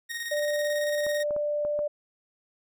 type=tone with tremolo; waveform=sawtooth; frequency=1864.7 Hz; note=A#6; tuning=in tune; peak=-27 dBFS; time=0.09-1.24 s; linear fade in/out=20 ms; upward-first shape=square; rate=18 Hz; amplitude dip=40%
type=tone; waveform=sine; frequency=591 Hz; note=D5; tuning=11 cents sharp; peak=-25 dBFS; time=0.31-1.88 s; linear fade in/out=10 ms
type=clicks; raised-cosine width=1 ms; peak=-26 dBFS; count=5; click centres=1.066 / 1.308 / 1.364 / 1.65 / 1.791 s
effects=none